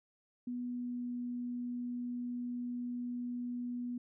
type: tone with pitch glide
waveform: sine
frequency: 245.3 to 243.9 Hz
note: B3 to B3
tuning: -12 to -21 cents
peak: -36 dBFS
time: 0.47-3.98 s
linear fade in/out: 5 ms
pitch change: -9 cents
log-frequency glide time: 0.62-1.13 s
effects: none